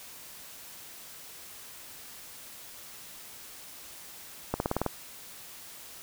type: accelerating click train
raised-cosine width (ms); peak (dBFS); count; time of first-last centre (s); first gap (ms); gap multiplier
1; -13; 7; 4.54-4.863; 61; 0.95
effects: white hiss -47 dBFS RMS until 6.02 s